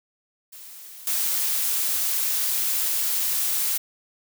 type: noise with level steps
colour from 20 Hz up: blue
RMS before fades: -42 / -24 dBFS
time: 0.52-3.78 s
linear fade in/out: 10 ms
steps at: 1.07 s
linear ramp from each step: 2 ms
effects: none